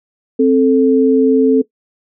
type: tone pair together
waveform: sine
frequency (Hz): 263.2 / 440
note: C4 / A4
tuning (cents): +10 / 0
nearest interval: major sixth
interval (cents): 890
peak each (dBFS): -10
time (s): 0.39-1.62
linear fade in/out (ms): 10
effects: noise-tail reverb RT60 0.1 s tail -18 dB re dry